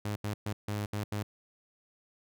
sawtooth tone bursts at uneven times, 103.83 Hz, G#2, in tune, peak -28 dBFS, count 6, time 0.05-0.16 / 0.24-0.34 / 0.46-0.53 / 0.68-0.86 / 0.93-1.04 / 1.12-1.23 s, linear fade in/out 5 ms, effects none

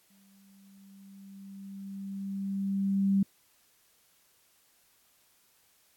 sine tone with exponential growth, 196 Hz, G3, in tune, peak -21 dBFS, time 0.1-3.23 s, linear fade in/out 5 ms, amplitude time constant 680 ms, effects white hiss -66 dBFS RMS until 5.96 s + AAC 64 kbps

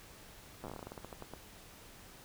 slowing click train, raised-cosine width 1 ms, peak -30 dBFS, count 18, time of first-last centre 0.64-1.337 s, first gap 8 ms, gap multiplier 1.18, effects pink hiss -55 dBFS RMS until 2.24 s

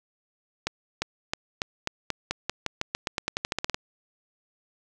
accelerating click train, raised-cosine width 0.2 ms, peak -9 dBFS, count 21, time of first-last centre 0.67-3.744 s, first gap 350 ms, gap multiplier 0.9, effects none

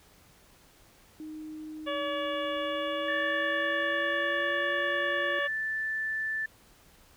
sine tone with pitch glide, 310 to 348 Hz, D#4 to F4, -6 to -6 cents, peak -38 dBFS, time 1.2-5.39 s, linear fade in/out 0 ms, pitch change +200 cents, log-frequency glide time 2.58-4.72 s
harmonic tone, 570 Hz, C#5, 48 cents sharp, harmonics 1 / 2 / 3 / 4 / 5 / 6, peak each -32 / -36 / -39 / -44 / -40 / -42 dBFS, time 1.86-5.48 s, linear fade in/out 20 ms
sine tone, 1760 Hz, A6, in tune, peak -29 dBFS, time 3.08-6.46 s, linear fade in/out 5 ms
effects pink hiss -59 dBFS RMS until 7.16 s

